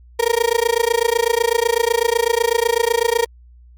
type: tone with amplitude modulation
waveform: 35% pulse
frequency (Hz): 466.2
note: A#4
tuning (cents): 0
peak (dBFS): -9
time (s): 0.19-3.26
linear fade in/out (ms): 10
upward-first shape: sine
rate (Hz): 28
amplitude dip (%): 100
effects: added 60 Hz sine -42 dBFS peak until 3.77 s + MP3 96 kbps